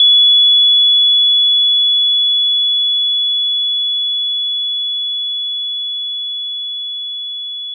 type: tone with level ramp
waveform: sine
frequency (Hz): 3406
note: G#7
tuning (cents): +43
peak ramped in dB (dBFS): -5 to -22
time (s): 0-7.74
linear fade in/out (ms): 2
effects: none